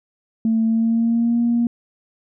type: tone with pitch glide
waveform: sine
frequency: 224.1 to 236.1 Hz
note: A3 to A#3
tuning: +32 to +22 cents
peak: -14 dBFS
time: 0.45-1.67 s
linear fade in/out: 2 ms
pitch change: +90 cents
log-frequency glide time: 0.65-1.4 s
effects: tanh soft clip ceiling -10 dBFS